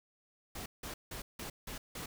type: noise bursts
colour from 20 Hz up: pink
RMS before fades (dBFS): -43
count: 6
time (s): 0.55-2.06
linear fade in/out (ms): 5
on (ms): 110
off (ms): 170
effects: none